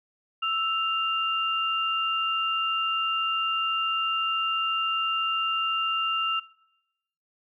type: tone pair together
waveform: sine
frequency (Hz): 1318.5 / 2794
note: E6 / F7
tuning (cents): 0 / 0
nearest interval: octave + minor second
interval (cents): 1300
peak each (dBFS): -27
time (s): 0.42-6.4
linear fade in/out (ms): 10
effects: noise-tail reverb RT60 0.9 s tail -21 dB re dry